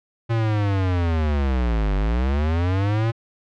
square linear two-way sweep, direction down then up, 116.54 to 47.58 to 116.54 Hz, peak -19 dBFS, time 0.29-3.12 s, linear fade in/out 20 ms, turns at 1.95 s, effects low-pass 3000 Hz 12 dB/octave

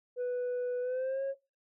sine tone with pitch glide, 493.9 to 544.9 Hz, B4 to C#5, 0 to -30 cents, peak -28 dBFS, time 0.16-1.35 s, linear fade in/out 50 ms, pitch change +170 cents, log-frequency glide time 0.81-1.23 s, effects noise-tail reverb RT60 0.3 s tail -24 dB re dry + tanh soft clip ceiling -30 dBFS

